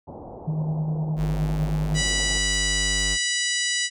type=low-pass noise; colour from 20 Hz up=white; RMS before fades=-39 dBFS; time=0.07-2.39 s; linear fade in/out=10 ms; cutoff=860 Hz; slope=48 dB/octave
type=tone with tremolo; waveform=sine; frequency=155.56 Hz; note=D#3; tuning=in tune; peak=-21 dBFS; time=0.47-2.02 s; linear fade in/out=10 ms; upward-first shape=sine; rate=9.7 Hz; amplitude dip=40%
type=tone; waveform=square; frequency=49.88 Hz; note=G1; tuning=31 cents sharp; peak=-27 dBFS; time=1.16-3.18 s; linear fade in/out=50 ms
type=harmonic tone; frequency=980 Hz; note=B5; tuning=14 cents flat; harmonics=2 / 3 / 4 / 5 / 6 / 7 / 8 / 9; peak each=-27 / -29 / -30 / -31 / -32 / -32 / -33 / -34 dBFS; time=1.94-3.9 s; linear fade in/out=50 ms
effects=none